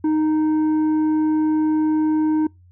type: tone with tanh clipping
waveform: sine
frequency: 310 Hz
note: D#4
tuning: 6 cents flat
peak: -17 dBFS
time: 0.04-2.47 s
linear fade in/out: 5 ms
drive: 6 dB
effects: noise-tail reverb RT60 0.2 s tail -26 dB re dry + added 89 Hz sine -47 dBFS peak until 2.71 s